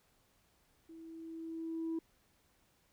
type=tone with level ramp; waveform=sine; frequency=326.5 Hz; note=E4; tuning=17 cents flat; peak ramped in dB=-50 to -32 dBFS; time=0.89-1.99 s; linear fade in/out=5 ms; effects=tanh soft clip ceiling -32 dBFS + pink hiss -72 dBFS RMS until 2.92 s